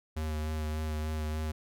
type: tone with vibrato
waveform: square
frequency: 77.4 Hz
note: D#2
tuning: 9 cents flat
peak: -32 dBFS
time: 0.16-1.52 s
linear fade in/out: 10 ms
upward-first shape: sine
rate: 3.4 Hz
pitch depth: 19 cents each way
effects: none